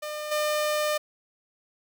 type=tone with level steps; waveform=sawtooth; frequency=603 Hz; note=D5; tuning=46 cents sharp; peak=-28 / -20 dBFS; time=0.02-0.98 s; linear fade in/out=10 ms; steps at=0.31 s; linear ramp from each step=10 ms; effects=none